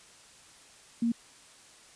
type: tone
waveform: sine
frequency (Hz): 233.1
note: A#3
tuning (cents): 0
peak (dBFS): -24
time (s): 1.02-1.12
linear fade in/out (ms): 5
effects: white hiss -55 dBFS RMS until 1.95 s + resampled to 22050 Hz